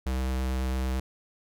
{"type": "tone with vibrato", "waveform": "square", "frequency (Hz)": 64.7, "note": "C2", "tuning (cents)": -19, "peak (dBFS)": -27, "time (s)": [0.06, 1], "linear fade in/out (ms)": 5, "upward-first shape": "sine", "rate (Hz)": 9.1, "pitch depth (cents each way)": 10, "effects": []}